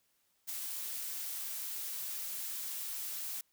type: noise with ADSR envelope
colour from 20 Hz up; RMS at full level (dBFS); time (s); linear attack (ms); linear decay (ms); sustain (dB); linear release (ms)
blue; -37; 0.47-3.41; 26; 4; -3; 5
effects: white hiss -75 dBFS RMS until 3.52 s